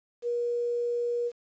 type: tone with quantisation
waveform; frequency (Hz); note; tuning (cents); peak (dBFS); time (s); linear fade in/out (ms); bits
sine; 478.2; A#4; +44; -26; 0.22-1.32; 50; 9
effects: resampled to 16000 Hz